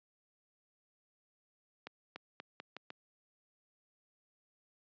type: accelerating click train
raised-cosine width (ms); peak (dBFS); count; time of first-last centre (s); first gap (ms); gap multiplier
0.3; -28; 6; 1.87-2.904; 290; 0.83
effects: high-pass 200 Hz 12 dB/octave + resampled to 16000 Hz

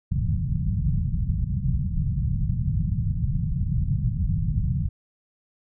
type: low-pass noise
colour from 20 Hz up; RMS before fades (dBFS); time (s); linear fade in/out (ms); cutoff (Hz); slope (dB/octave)
white; -24; 0.11-4.89; 10; 170; 48
effects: none

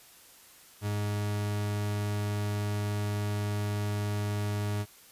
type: tone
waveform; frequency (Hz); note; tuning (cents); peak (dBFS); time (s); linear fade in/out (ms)
40% pulse; 103.5; G#2; -5; -28; 0.81-4.86; 50
effects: white hiss -55 dBFS RMS until 5.11 s + resampled to 32000 Hz

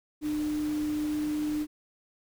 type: tone in noise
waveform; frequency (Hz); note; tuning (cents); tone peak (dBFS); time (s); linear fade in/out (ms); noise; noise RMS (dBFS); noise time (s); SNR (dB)
sine; 301.3; D4; +44; -27; 0.21-1.67; 50; pink; -44; 0.21-1.67; +14
effects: none

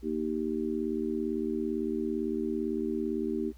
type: chord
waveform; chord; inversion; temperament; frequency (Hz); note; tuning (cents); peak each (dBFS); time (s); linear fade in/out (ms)
sine; Eb major; second; just; 233.3 / 311.1 / 388.9; Bb3 / Eb4 / G4; +2 / 0 / -14; -33; 0.02-3.53; 50
effects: added 60 Hz sine -48 dBFS peak until 3.57 s + pink hiss -64 dBFS RMS until 3.57 s

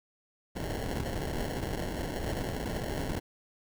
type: noise with sample-and-hold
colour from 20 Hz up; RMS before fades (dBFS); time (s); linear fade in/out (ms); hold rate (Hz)
pink; -34; 0.55-3.2; 20; 1225
effects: none

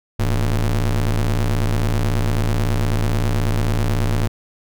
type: ring-modulated tone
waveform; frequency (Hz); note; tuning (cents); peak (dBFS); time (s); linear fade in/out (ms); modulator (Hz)
45% pulse; 65.41; C2; 0; -13; 0.19-4.28; 10; 37.3
effects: none

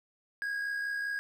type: tone with amplitude modulation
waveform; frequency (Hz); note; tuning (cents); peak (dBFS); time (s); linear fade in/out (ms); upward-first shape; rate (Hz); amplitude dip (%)
triangle; 1642; G#6; -20; -28; 0.42-1.19; 0; sine; 65.1; 40
effects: none

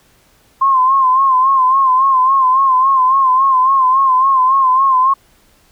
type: tone with vibrato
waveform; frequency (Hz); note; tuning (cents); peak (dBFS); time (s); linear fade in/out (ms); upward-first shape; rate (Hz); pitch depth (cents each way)
sine; 1053; C6; +11; -8; 0.61-5.14; 10; sine; 3.6; 66
effects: pink hiss -52 dBFS RMS until 5.71 s

